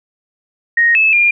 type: tone with pitch steps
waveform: sine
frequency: 1868 / 2607 / 2406 Hz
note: A#6 / E7 / D7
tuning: +3 / -20 / +41 cents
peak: -8 dBFS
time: 0.77-1.31 s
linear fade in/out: 5 ms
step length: 180 ms
effects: none